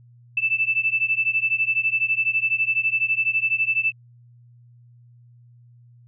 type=beating tone pair; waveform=sine; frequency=2637 / 2649 Hz; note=E7 / E7; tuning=0 / +8 cents; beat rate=12 Hz; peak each=-22 dBFS; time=0.37-3.92 s; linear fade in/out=5 ms; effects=added 120 Hz sine -48 dBFS peak until 6.07 s